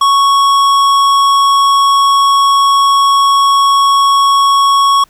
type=tone with tanh clipping; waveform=sine; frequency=1108.7 Hz; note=C#6; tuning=in tune; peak=-8 dBFS; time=0.01-5.04 s; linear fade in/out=5 ms; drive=15 dB; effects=pink hiss -50 dBFS RMS until 5.09 s